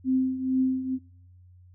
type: tone with tremolo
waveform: sine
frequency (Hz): 260.1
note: C4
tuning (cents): -10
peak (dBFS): -19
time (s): 0.04-0.99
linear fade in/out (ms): 50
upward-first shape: triangle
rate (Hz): 2.2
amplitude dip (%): 75
effects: noise-tail reverb RT60 0.8 s tail -26 dB re dry + added 90 Hz sine -50 dBFS peak until 1.74 s